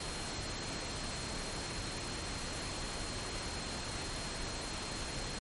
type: tone in noise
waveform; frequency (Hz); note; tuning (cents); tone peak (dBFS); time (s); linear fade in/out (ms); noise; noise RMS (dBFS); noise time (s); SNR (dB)
sine; 4214; C8; +12; -47; 0-5.39; 5; pink; -40; 0-5.39; -10
effects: MP3 48 kbps